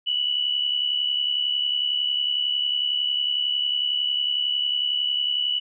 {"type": "tone pair together", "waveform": "sine", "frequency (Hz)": [2896, 2967], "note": ["F#7", "F#7"], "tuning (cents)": [-38, 4], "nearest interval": "unison", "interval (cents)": 42, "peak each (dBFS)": [-28, -22], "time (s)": [0.06, 5.6], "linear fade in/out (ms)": 20, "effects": []}